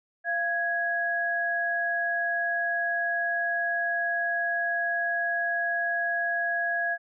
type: tone pair together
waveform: sine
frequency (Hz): 687.2 / 1661.2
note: F5 / G#6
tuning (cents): -28 / 0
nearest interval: octave + minor third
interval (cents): 1528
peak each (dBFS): -30 / -26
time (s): 0.24-6.98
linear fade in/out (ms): 50
effects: none